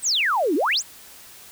sine exponential two-way sweep, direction down then up, 9020 to 270 to 9020 Hz, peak -18 dBFS, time 0.02-0.83 s, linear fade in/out 50 ms, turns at 0.55 s, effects white hiss -45 dBFS RMS until 1.51 s

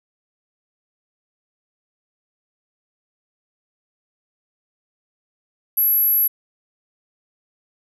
sine tone, 11650 Hz, F#9, 28 cents flat, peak -14 dBFS, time 5.77-6.28 s, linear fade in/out 10 ms, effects none

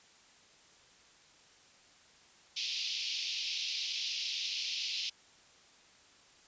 white band-pass noise, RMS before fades -37 dBFS, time 2.56-5.1 s, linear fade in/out 10 ms, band 2500 to 5400 Hz, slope 48 dB/octave, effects white hiss -61 dBFS RMS until 6.47 s + resampled to 16000 Hz

